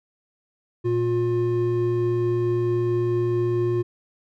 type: tone pair together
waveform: triangle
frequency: 117 / 355.5 Hz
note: A#2 / F4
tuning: +7 / +31 cents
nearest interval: octave + perfect fifth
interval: 1924 cents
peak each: -23 / -19 dBFS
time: 0.84-3.83 s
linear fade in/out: 20 ms
effects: none